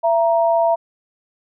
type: tone pair together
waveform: sine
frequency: 671 / 936.7 Hz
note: E5 / A#5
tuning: +31 / +8 cents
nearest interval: tritone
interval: 577 cents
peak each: -14 / -19 dBFS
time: 0.03-0.76 s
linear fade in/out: 20 ms
effects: none